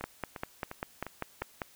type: two click trains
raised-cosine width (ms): 0.5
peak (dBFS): -24 / -18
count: 5 / 9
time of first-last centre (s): 0.01-1.418 / 0.04-1.618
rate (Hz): 2.84 / 5.07
effects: white hiss -59 dBFS RMS until 1.75 s